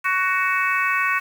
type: harmonic tone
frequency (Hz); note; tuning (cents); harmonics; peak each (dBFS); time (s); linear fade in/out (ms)
372.8; F#4; +13; 3 / 4 / 5 / 6 / 7; -23 / -24 / -25 / -26 / -26; 0.04-1.2; 20
effects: 7-bit